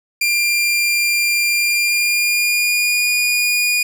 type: tone with pitch glide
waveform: sawtooth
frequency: 2389 to 2443 Hz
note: D7 to D#7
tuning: +29 to -32 cents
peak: -11 dBFS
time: 0.21-3.83 s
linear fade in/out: 5 ms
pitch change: +39 cents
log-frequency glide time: 1.49-3.11 s
effects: none